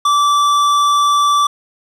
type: tone with tanh clipping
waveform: triangle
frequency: 1162 Hz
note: D6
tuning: 19 cents flat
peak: -12 dBFS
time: 0.05-1.47 s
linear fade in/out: 5 ms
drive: 18 dB
effects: none